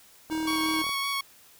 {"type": "tone", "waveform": "square", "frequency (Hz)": 316.5, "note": "D#4", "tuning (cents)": 30, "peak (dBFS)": -28, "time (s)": [0.3, 0.83], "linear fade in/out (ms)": 20}
{"type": "click train", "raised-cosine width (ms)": 1, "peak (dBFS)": -28, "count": 24, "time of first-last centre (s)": [0.3, 0.893], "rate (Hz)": 38.8}
{"type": "tone with vibrato", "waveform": "15% pulse", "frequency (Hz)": 1112, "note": "C#6", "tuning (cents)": 5, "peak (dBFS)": -21, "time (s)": [0.47, 1.21], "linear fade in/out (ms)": 5, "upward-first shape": "square", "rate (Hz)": 5.3, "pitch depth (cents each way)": 10}
{"effects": ["white hiss -55 dBFS RMS until 1.59 s"]}